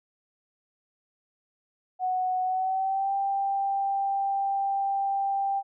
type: tone with pitch glide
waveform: sine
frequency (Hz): 740 to 788.5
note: F#5 to G5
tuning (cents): 0 to +10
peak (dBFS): -24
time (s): 1.99-5.63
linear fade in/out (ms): 50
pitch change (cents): +110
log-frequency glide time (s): 2.43-3.13
effects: none